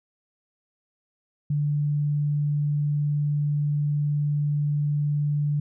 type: tone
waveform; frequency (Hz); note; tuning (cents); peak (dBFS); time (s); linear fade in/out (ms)
sine; 146.83; D3; 0; -21; 1.5-5.6; 5
effects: none